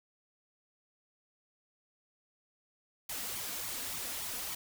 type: noise with flanger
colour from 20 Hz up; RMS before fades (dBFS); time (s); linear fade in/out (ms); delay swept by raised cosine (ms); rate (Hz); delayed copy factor
white; -39; 3.09-4.55; 5; 0.87 to 4.27; 3.5; +0.65
effects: none